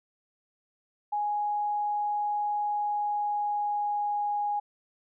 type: tone with pitch glide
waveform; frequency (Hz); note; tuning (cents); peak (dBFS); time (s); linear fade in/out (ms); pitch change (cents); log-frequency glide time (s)
sine; 830.6 to 825.8; G#5 to G#5; 0 to -10; -26; 1.12-4.6; 10; -10; 2.66-4.33
effects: none